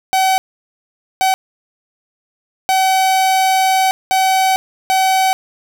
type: tone bursts at uneven times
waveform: 45% pulse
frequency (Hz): 760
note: F#5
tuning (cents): +46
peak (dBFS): -11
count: 5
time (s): 0.13-0.38 / 1.21-1.34 / 2.69-3.91 / 4.11-4.56 / 4.9-5.33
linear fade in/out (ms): 0
effects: none